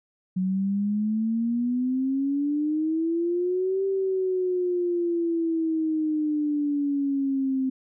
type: exponential two-way sweep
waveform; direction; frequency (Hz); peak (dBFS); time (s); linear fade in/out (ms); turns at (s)
sine; up then down; 183.6 to 390 to 261.1; -22; 0.36-7.7; 10; 3.85
effects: none